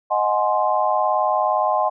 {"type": "chord", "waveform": "sine", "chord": "Ab dominant seventh", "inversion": "second", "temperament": "equal with one note detuned", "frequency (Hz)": [622.3, 740, 839.3, 1046.5], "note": ["Eb5", "Gb5", "Ab5", "C6"], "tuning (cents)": [0, 0, 18, 0], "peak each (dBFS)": -22, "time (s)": [0.1, 1.9], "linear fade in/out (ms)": 20, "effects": []}